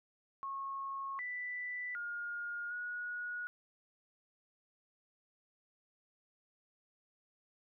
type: tone with pitch steps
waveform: sine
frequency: 1092 / 1981 / 1422 / 1454 Hz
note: C#6 / B6 / F6 / F#6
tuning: -26 / +5 / +31 / -31 cents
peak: -38 dBFS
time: 0.43-3.47 s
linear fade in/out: 0 ms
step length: 760 ms
effects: none